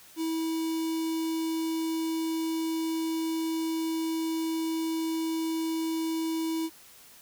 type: tone with notch filter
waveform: square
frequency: 324.1 Hz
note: E4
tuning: 29 cents flat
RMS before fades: -30 dBFS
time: 0.16-6.7 s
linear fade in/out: 50 ms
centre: 1500 Hz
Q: 0.83
effects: white hiss -53 dBFS RMS until 7.21 s